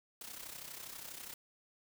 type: noise with amplitude modulation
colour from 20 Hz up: white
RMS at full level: -45 dBFS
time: 0.21-1.34 s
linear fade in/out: 2 ms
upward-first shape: sine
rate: 32.3 Hz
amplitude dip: 65%
effects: none